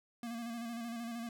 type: tone with vibrato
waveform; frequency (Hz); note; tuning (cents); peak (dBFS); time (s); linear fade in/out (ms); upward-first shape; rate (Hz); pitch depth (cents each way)
square; 233.1; A#3; 0; -40; 0.23-1.29; 2; square; 13; 34
effects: none